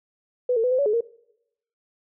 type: tone with pitch steps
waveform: sine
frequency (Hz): 497 / 449.8 / 499.6 / 512 / 566 / 422.7 / 465.5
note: B4 / A4 / B4 / C5 / C#5 / G#4 / A#4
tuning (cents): +11 / +38 / +20 / -38 / +36 / +31 / -2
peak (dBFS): -18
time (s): 0.49-1.008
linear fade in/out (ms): 5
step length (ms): 74
effects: noise-tail reverb RT60 0.8 s tail -22 dB re dry